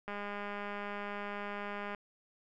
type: click train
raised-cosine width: 0.5 ms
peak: -26 dBFS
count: 382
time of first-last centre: 0.08-1.948 s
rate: 204 Hz
effects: none